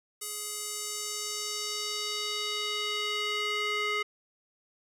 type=tone with band-pass filter sweep; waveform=square; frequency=418.8 Hz; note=G#4; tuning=15 cents sharp; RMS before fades=-33 dBFS; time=0.21-4.03 s; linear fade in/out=10 ms; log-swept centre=9800 to 2100 Hz; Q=1.6; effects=none